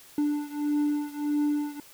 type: beating tone pair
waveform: triangle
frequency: 293.9 / 295.5 Hz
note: D4 / D4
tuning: +1 / +11 cents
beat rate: 1.6 Hz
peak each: -25 / -27 dBFS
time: 0.18-1.8 s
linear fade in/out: 2 ms
effects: white hiss -52 dBFS RMS until 1.93 s